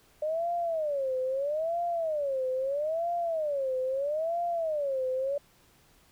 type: tone with vibrato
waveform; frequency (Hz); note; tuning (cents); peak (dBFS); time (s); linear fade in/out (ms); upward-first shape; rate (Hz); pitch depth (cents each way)
sine; 597; D5; +28; -27; 0.22-5.38; 5; sine; 0.77; 260
effects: pink hiss -62 dBFS RMS until 6.11 s

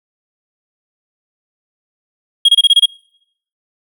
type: tone bursts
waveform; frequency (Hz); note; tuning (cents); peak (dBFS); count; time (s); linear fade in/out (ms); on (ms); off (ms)
triangle; 3276; G#7; -24; -3; 7; 2.45-2.858; 5; 36; 26
effects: noise-tail reverb RT60 0.7 s tail -25 dB re dry

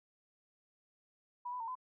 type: tone with pitch steps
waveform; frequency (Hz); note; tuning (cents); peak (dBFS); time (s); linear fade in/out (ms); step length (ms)
sine; 977 / 996 / 911 / 1015; B5 / B5 / A#5 / B5; -19 / +14 / -40 / +47; -38; 1.45-1.754; 10; 76
effects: none

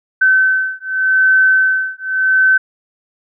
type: beating tone pair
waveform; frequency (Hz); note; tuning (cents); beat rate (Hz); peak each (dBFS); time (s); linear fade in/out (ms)
sine; 1530 / 1530.85; G6 / G6; -42 / -41; 0.85; -13; 0.21-2.58; 10
effects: none

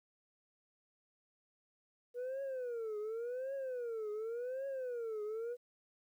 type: tone with vibrato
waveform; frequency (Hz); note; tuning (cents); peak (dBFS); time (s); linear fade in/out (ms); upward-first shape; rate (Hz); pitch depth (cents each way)
sine; 480; B4; -49; -35; 2.14-5.57; 50; triangle; 0.89; 250
effects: tanh soft clip ceiling -37 dBFS + 12-bit

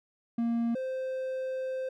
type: tone pair in turn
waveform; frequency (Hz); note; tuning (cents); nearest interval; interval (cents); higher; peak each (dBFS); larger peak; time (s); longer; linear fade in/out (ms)
triangle; 233.1 / 521; A#3 / C5; 0 / -7; octave + major second; 1393; second; -24 / -29; first; 0.38-0.75 / 0.75-1.89; second; 5
effects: none

